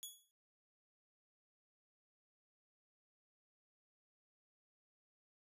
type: tone with exponential decay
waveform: 10% pulse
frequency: 3372 Hz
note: G#7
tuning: 26 cents sharp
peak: -35 dBFS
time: 0.03-0.31 s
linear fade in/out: 0 ms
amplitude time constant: 59 ms
effects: resampled to 32000 Hz